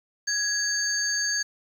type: tone cluster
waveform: sine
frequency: 1666 / 4589 / 6460 Hz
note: G#6 / D8 / G#8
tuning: +5 / -41 / -49 cents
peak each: -28 dBFS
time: 0.27-1.43 s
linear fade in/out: 10 ms
effects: 8-bit